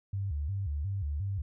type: tone with vibrato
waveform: sine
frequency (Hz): 84.8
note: E2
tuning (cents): +50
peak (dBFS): -30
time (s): 0.13-1.42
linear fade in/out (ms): 5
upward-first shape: square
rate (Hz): 2.8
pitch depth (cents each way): 260
effects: none